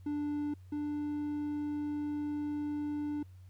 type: tone pair in turn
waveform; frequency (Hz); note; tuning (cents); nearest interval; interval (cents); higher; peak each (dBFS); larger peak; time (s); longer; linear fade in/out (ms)
triangle; 293.7 / 295.1; D4 / D4; 0 / +8; unison; 8; second; -30 / -31; first; 0.06-0.54 / 0.72-3.23; second; 5
effects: added 92 Hz sine -50 dBFS peak until 3.49 s + pink hiss -72 dBFS RMS until 3.49 s